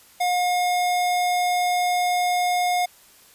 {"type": "tone", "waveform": "square", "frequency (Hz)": 717, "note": "F5", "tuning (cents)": 45, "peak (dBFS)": -20, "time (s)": [0.2, 2.86], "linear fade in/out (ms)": 10, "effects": ["white hiss -52 dBFS RMS until 3.34 s", "resampled to 32000 Hz"]}